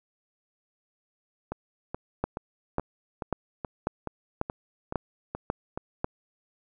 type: two click trains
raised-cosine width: 1 ms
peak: -18 / -12 dBFS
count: 11 / 8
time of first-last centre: 1.52-5.775 / 2.24-6.044 s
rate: 2.35 / 1.84 Hz
effects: none